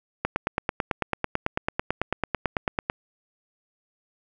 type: click train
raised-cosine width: 0.5 ms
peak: -8 dBFS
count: 25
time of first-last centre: 0.25-2.899 s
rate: 9.06 Hz
effects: none